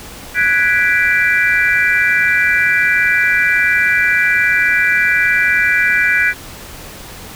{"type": "chord", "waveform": "sine", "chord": "G# half-diminished seventh", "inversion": "third", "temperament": "equal", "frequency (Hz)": [1480, 1661.2, 1975.5, 2349], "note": ["F#6", "G#6", "B6", "D7"], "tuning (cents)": [0, 0, 0, 0], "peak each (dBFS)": -16, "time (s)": [0.34, 6.34], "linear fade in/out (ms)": 50, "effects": ["pink hiss -33 dBFS RMS until 7.35 s"]}